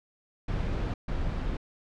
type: noise bursts at uneven times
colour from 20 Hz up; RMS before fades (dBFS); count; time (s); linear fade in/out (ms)
brown; -30; 2; 0.48-0.94 / 1.08-1.57; 5
effects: low-pass 4000 Hz 12 dB/octave